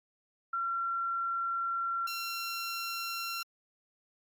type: tone pair in turn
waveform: sine / 15% pulse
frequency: 1365 / 1365 Hz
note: F6 / F6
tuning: -40 / -40 cents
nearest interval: unison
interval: 0 cents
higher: neither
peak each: -30 / -28 dBFS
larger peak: second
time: 0.53-2.07 / 2.07-3.43 s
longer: first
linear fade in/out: 5 ms
effects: AAC 64 kbps